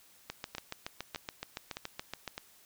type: two click trains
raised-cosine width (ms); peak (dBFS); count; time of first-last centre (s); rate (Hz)
0.2; -21 / -20; 4 / 15; 0.55-2.379 / 0.3-2.277; 1.64 / 7.08
effects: white hiss -61 dBFS RMS until 2.65 s